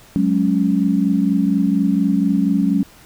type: chord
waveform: sine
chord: F# suspended second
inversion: none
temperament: equal with one note detuned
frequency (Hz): 185 / 209.2 / 277.2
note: F#3 / G#3 / C#4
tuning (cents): 0 / +13 / 0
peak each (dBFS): -18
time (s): 0.16-2.83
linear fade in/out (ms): 0
effects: pink hiss -46 dBFS RMS until 3.05 s